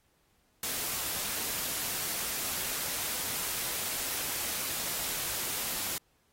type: noise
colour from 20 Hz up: white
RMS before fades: -34 dBFS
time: 0.63-5.98 s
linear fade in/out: 2 ms
effects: pink hiss -71 dBFS RMS until 6.32 s + AAC 48 kbps